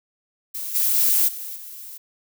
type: noise with level steps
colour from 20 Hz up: violet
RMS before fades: -30 / -20 / -18 / -33 / -38 dBFS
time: 0.54-1.98 s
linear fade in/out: 10 ms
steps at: 0.74 / 0.94 / 1.27 / 1.55 s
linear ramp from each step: 20 ms
effects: none